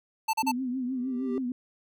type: tone bursts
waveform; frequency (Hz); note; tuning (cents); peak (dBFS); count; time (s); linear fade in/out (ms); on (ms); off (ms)
square; 884; A5; +8; -24; 3; 0.28-0.518; 10; 54; 38
type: tone with vibrato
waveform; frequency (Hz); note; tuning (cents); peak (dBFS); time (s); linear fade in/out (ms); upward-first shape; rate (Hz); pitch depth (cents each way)
sine; 254.5; C4; -48; -28; 0.43-1.52; 2; triangle; 6.5; 97
type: tone with exponential growth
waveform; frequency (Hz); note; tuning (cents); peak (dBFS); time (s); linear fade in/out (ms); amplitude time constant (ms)
triangle; 393; G4; +4; -26; 0.82-1.38; 1; 120
effects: none